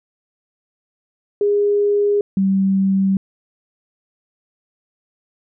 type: tone pair in turn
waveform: sine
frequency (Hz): 409.6 / 193.31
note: G#4 / G3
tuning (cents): -24 / -24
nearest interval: octave + minor second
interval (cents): 1300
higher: first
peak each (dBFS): -13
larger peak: neither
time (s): 1.41-2.21 / 2.37-3.17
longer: neither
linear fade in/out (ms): 2
effects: none